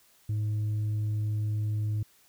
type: tone with tanh clipping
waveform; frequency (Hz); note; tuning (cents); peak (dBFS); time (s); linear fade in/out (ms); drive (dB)
triangle; 106.3; G#2; +41; -27; 0.29-2.03; 5; 7
effects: white hiss -62 dBFS RMS until 2.28 s